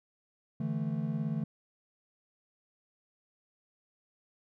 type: chord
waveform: triangle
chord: D suspended second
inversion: none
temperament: equal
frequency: 146.83 / 164.81 / 220 Hz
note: D3 / E3 / A3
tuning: 0 / 0 / 0 cents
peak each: -33 dBFS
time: 0.6-1.44 s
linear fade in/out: 5 ms
effects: none